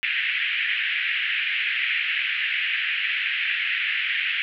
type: band-pass noise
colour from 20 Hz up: white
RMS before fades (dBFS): -25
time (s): 0.03-4.42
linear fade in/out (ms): 0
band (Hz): 1700 to 2900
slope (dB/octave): 48
effects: none